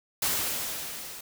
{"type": "noise with level ramp", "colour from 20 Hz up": "white", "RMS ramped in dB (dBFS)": [-26, -42], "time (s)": [0.22, 1.21], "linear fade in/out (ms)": 5, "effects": []}